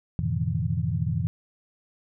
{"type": "tone cluster", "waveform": "sine", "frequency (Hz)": [88, 109.5, 126.4, 153.9, 167.1], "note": ["F2", "A2", "B2", "D#3", "E3"], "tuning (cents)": [14, -8, 41, -19, 24], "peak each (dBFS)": -30, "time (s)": [0.19, 1.27], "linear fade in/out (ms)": 0, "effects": []}